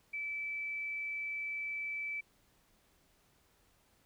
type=tone; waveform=sine; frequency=2313 Hz; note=D7; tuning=27 cents flat; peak=-36 dBFS; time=0.13-2.21 s; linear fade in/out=10 ms; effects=pink hiss -70 dBFS RMS until 4.05 s